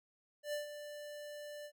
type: tone with ADSR envelope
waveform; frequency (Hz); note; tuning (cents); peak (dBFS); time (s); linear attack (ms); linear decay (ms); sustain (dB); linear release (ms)
square; 590; D5; +8; -36; 0.43-1.72; 100; 130; -10; 68
effects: none